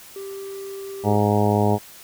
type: tone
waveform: triangle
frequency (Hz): 392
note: G4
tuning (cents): 0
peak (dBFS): -29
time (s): 0.16-1.16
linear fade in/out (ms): 2
type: harmonic tone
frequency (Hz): 103.83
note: G#2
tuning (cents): 0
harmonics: 1 / 2 / 3 / 4 / 5 / 6 / 7 / 8 / 9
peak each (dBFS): -21 / -22 / -27 / -23 / -29 / -27 / -26 / -27 / -29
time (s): 1.03-1.79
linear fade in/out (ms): 50
effects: white hiss -44 dBFS RMS until 2.03 s